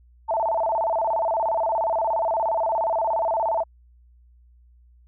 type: tone with vibrato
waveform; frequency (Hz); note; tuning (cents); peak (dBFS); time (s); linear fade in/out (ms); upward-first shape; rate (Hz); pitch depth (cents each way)
sine; 766; G5; -40; -20; 0.28-3.64; 20; square; 17; 260
effects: added 60 Hz sine -51 dBFS peak until 5.07 s